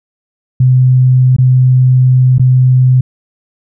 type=tone with dropouts; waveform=sine; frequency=128 Hz; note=C3; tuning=38 cents flat; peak=-4 dBFS; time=0.6-3.01 s; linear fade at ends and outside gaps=5 ms; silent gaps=1.365-1.384 / 2.383-2.395 s; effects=none